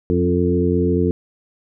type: harmonic tone with a mistuned harmonic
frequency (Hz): 88.6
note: F2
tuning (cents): +25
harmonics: 1 / 2 / 3 / 4 / 5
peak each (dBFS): -21 / -21 / -21 / -21 / -21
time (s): 0.1-1.11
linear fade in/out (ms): 0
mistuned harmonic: 4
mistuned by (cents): -16
effects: none